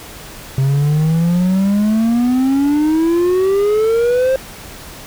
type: exponential sweep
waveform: triangle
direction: up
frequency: 132.3 to 533 Hz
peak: -9 dBFS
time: 0.58-4.36 s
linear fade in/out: 2 ms
effects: pink hiss -34 dBFS RMS until 5.06 s